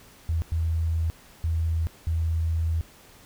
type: tone bursts at uneven times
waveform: sine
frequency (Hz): 81.7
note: E2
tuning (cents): -15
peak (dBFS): -22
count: 4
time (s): 0.29-0.42 / 0.52-1.1 / 1.44-1.87 / 2.07-2.81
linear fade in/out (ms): 0
effects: pink hiss -52 dBFS RMS until 3.25 s